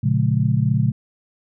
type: chord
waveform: sine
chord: Bb minor seventh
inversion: none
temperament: just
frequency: 116.54 / 139.85 / 174.81 / 209.8 Hz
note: Bb2 / Db3 / F3 / Ab3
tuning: 0 / +16 / +2 / +18 cents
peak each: -19 / -19 / -25 / -24 dBFS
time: 0.03-0.92 s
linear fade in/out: 10 ms
effects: none